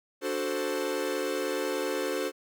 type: chord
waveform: 45% pulse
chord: D dominant seventh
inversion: none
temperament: equal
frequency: 293.7 / 370 / 440 / 523.3 Hz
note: D4 / F#4 / A4 / C5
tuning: 0 / 0 / 0 / 0 cents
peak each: -36 / -34 / -34 / -33 dBFS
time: 0.21-2.32 s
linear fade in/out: 50 ms
effects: none